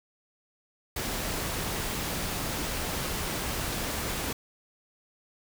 pink noise, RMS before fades -32 dBFS, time 0.96-4.33 s, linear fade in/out 5 ms, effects none

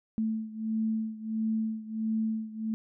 sine beating tone pair, 220 / 221.5 Hz, A3 / A3, 0 / +12 cents, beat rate 1.5 Hz, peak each -30 / -33 dBFS, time 0.18-2.74 s, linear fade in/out 0 ms, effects none

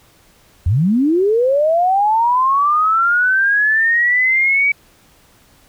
sine linear sweep, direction up, 75.4 to 2288 Hz, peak -11 dBFS, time 0.66-4.72 s, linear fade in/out 5 ms, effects pink hiss -51 dBFS RMS until 5.68 s

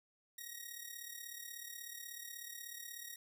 5% pulse tone with amplitude modulation, 1887 Hz, A#6, 21 cents sharp, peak -33 dBFS, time 0.38-3.16 s, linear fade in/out 5 ms, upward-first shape sine, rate 36.4 Hz, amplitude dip 65%, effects none

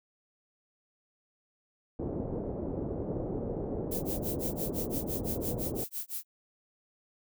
white low-pass noise, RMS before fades -35 dBFS, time 1.99-5.84 s, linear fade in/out 5 ms, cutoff 510 Hz, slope 24 dB/octave
violet noise with tremolo, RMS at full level -35 dBFS, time 3.91-6.25 s, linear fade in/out 10 ms, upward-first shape sine, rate 5.9 Hz, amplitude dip 100%
effects none

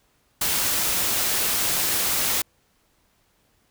white noise, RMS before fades -23 dBFS, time 0.41-2.42 s, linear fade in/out 5 ms, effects pink hiss -65 dBFS RMS until 3.7 s

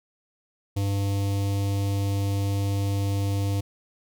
square tone with notch filter, 99.5 Hz, G2, 26 cents sharp, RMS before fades -25 dBFS, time 0.76-3.61 s, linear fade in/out 10 ms, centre 1500 Hz, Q 0.71, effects none

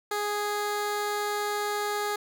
15% pulse tone, 414.6 Hz, G#4, 3 cents flat, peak -21 dBFS, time 0.11-2.16 s, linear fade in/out 5 ms, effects none

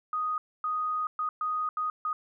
sine tone bursts at uneven times, 1244.5 Hz, D#6, in tune, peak -27 dBFS, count 6, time 0.13-0.38 / 0.64-1.07 / 1.19-1.29 / 1.41-1.69 / 1.77-1.9 / 2.05-2.13 s, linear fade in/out 2 ms, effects none

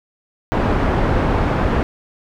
pink low-pass noise, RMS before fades -17 dBFS, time 0.52-1.83 s, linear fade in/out 0 ms, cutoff 1300 Hz, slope 12 dB/octave, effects none

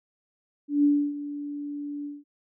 sine tone with ADSR envelope, 289.8 Hz, D4, 23 cents flat, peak -16 dBFS, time 0.68-2.24 s, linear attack 160 ms, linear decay 290 ms, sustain -15 dB, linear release 190 ms, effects none

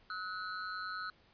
square ring-modulated tone, 1382 Hz, F6, 19 cents flat, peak -36 dBFS, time 0.1-1.1 s, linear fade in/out 2 ms, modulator 95.3 Hz, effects pink hiss -66 dBFS RMS until 1.33 s + resampled to 11025 Hz

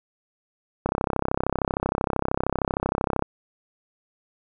click train, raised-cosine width 1 ms, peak -8 dBFS, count 79, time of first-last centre 0.86-3.224 s, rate 33 Hz, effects none

